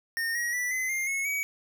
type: tone with pitch steps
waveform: square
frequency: 1834 / 1899.8 / 1967.9 / 2038 / 2112 / 2187 / 2266 Hz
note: A#6 / A#6 / B6 / C7 / C7 / C#7 / C#7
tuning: -29 / +32 / -7 / -46 / +16 / -24 / +37 cents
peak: -28 dBFS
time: 0.17-1.43 s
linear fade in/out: 0 ms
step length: 180 ms
effects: none